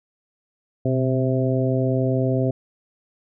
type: harmonic tone with a mistuned harmonic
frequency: 130.81 Hz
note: C3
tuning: in tune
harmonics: 1 / 2 / 3 / 4 / 5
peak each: -21 / -24 / -26 / -27 / -28 dBFS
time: 0.85-2.51 s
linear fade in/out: 5 ms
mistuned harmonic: 1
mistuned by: -60 cents
effects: none